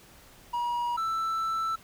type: tone pair in turn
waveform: triangle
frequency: 958 / 1325.8 Hz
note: A#5 / E6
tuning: +47 / +10 cents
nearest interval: tritone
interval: 563 cents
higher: second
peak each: -25 dBFS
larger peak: neither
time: 0.53-0.97 / 0.97-1.76 s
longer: second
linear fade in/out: 10 ms
effects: pink hiss -54 dBFS RMS until 1.83 s